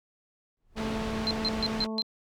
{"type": "noise with exponential growth", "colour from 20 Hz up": "brown", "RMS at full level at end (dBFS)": -40, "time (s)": [0.57, 0.86], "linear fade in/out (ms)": 0, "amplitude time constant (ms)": 62}
{"type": "harmonic tone", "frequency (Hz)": 220, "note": "A3", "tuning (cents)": 0, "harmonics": [1, 2, 3, 4, 5], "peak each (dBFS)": [-32, -38, -42, -44, -46], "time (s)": [0.75, 2.03], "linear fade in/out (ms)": 50}
{"type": "low-pass noise", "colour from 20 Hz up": "pink", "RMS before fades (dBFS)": -36, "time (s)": [0.76, 1.87], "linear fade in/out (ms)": 20, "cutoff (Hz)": 4000, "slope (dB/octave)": 12}
{"type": "tone bursts", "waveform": "sine", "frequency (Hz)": 4117, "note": "C8", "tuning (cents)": -29, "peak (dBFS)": -25, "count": 5, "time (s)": [1.27, 2.02], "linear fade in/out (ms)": 0, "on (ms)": 38, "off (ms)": 140}
{"effects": []}